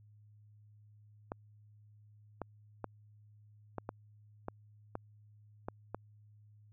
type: clicks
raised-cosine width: 1 ms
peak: -24 dBFS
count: 9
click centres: 1.319 / 2.417 / 2.843 / 3.783 / 3.891 / 4.484 / 4.954 / 5.685 / 5.946 s
effects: added 105 Hz sine -58 dBFS peak until 6.72 s